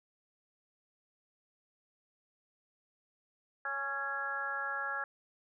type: harmonic tone with a mistuned harmonic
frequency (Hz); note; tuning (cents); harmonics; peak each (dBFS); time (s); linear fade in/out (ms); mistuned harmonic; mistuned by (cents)
277.2; C#4; 0; 2 / 3 / 4 / 5 / 6; -47 / -43 / -45 / -38 / -37; 3.65-5.04; 2; 5; -17
effects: none